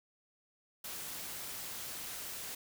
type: noise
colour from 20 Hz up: white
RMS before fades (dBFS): -43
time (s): 0.84-2.55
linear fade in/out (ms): 5
effects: none